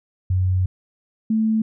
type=tone pair in turn; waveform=sine; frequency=92.5 / 220 Hz; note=F#2 / A3; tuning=0 / 0 cents; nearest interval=octave + minor third; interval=1500 cents; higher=second; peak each=-16 dBFS; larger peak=neither; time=0.3-0.66 / 1.3-1.62 s; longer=first; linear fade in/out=5 ms; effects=none